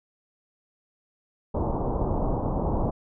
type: low-pass noise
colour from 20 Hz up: pink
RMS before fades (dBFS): -26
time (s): 1.54-2.91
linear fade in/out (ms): 10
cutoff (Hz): 1000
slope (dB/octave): 48
effects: none